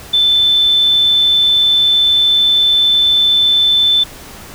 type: tone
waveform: sine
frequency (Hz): 3527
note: A7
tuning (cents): +3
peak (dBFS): -8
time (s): 0.13-4.04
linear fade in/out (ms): 10
effects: pink hiss -34 dBFS RMS until 4.54 s